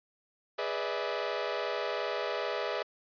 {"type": "chord", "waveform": "sawtooth", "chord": "E dominant seventh", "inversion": "first", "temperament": "equal with one note detuned", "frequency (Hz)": [415.3, 493.9, 587.3, 649.8], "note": ["G#4", "B4", "D5", "E5"], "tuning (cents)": [0, 0, 0, -25], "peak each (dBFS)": -33, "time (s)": [0.58, 2.83], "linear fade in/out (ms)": 10, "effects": ["resampled to 11025 Hz"]}